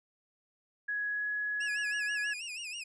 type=tone with pitch glide; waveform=sine; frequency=1672 to 1683.6 Hz; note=G#6 to G#6; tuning=+11 to +23 cents; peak=-31 dBFS; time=0.88-2.34 s; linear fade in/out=10 ms; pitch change=+12 cents; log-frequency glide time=1.08-1.28 s
type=tone with vibrato; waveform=sawtooth; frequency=2637 Hz; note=E7; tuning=in tune; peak=-35 dBFS; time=1.6-2.84 s; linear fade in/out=10 ms; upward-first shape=sine; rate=6.2 Hz; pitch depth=150 cents each way
effects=resampled to 22050 Hz